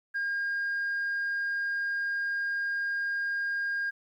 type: tone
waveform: sine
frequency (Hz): 1616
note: G#6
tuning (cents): -48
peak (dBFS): -26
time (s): 0.14-3.91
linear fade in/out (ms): 20
effects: tanh soft clip ceiling -26 dBFS + 11-bit